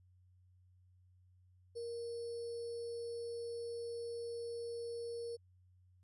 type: tone with sample-and-hold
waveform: sine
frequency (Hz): 468.9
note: A#4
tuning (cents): +10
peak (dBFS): -40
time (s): 1.75-5.37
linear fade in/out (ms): 20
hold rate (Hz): 4900
effects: added 91 Hz sine -64 dBFS peak until 6.03 s + resampled to 24000 Hz